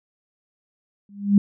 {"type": "tone with exponential growth", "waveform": "sine", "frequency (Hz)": 201.6, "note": "G3", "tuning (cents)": 49, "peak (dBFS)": -8, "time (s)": [1.09, 1.38], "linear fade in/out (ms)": 2, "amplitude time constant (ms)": 63, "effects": []}